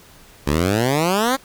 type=exponential sweep; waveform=10% pulse; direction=up; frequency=68.1 to 277.2 Hz; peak=-8 dBFS; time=0.46-1.37 s; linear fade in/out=20 ms; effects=pink hiss -47 dBFS RMS until 1.44 s